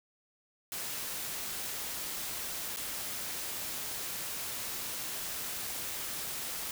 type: noise with dropouts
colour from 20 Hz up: white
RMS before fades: -38 dBFS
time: 0.72-6.71 s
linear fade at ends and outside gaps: 1 ms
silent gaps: 2.762-2.77 s
effects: none